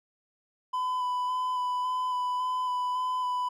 triangle tone with vibrato, 1002 Hz, B5, 25 cents sharp, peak -25 dBFS, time 0.73-3.49 s, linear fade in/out 10 ms, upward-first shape square, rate 1.8 Hz, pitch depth 12 cents each way, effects none

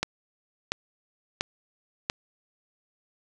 click train, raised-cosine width 0.2 ms, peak -8 dBFS, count 4, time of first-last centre 0.03-2.099 s, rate 1.45 Hz, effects none

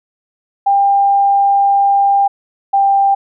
sine tone pair in turn, 797 / 791 Hz, G5 / G5, +28 / +15 cents, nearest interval unison, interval 13 cents, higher first, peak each -8 dBFS, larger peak neither, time 0.66-2.28 / 2.73-3.15 s, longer first, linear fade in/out 10 ms, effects none

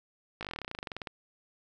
slowing click train, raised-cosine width 0.3 ms, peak -21 dBFS, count 21, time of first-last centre 0.41-1.072 s, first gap 18 ms, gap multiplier 1.06, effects none

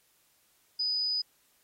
sine tone, 4978 Hz, D#8, in tune, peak -27 dBFS, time 0.79-1.22 s, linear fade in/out 10 ms, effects white hiss -68 dBFS RMS until 1.63 s + AAC 48 kbps

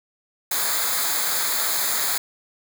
white noise with comb filter, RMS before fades -23 dBFS, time 0.51-2.18 s, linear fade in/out 5 ms, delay 0.35 ms, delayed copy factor -0.8, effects none

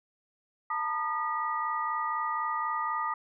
sine tone cluster, 892 / 956 / 1221 / 1938 Hz, A5 / A#5 / D#6 / B6, +23 / +43 / -33 / -33 cents, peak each -35 / -38 / -30 / -39 dBFS, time 0.7-3.14 s, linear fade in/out 5 ms, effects none

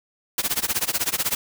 white noise with tremolo, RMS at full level -21 dBFS, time 0.38-1.35 s, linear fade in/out 2 ms, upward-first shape sine, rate 16 Hz, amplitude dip 95%, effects none

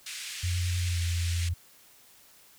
pink band-pass noise, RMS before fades -39 dBFS, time 0.06-1.49 s, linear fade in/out 5 ms, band 2000 to 9800 Hz, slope 24 dB/octave
sine tone with pitch glide, 89 to 85.97 Hz, F2 to F2, +33 to -27 cents, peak -26 dBFS, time 0.43-1.54 s, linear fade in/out 10 ms, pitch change -60 cents, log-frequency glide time 0.85-1.01 s
effects white hiss -57 dBFS RMS until 2.58 s

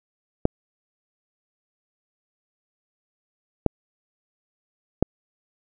clicks, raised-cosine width 2 ms, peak -3 dBFS, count 3, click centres 0.454 / 3.663 / 5.026 s, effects none

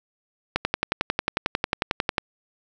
click train, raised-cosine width 0.3 ms, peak -5 dBFS, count 19, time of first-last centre 0.56-2.182 s, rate 11.1 Hz, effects none

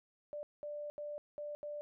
sine tone bursts at uneven times, 590 Hz, D5, 8 cents sharp, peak -40 dBFS, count 5, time 0.33-0.43 / 0.63-0.9 / 0.98-1.18 / 1.38-1.55 / 1.63-1.81 s, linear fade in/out 0 ms, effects none

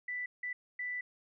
sine tone bursts at uneven times, 1981 Hz, B6, 5 cents sharp, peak -35 dBFS, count 3, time 0.08-0.26 / 0.43-0.53 / 0.79-1.01 s, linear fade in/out 5 ms, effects none

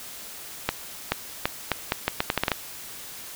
accelerating click train, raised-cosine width 0.3 ms, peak -5 dBFS, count 12, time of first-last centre 0.69-2.517 s, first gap 430 ms, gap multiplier 0.78, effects white hiss -40 dBFS RMS until 3.35 s

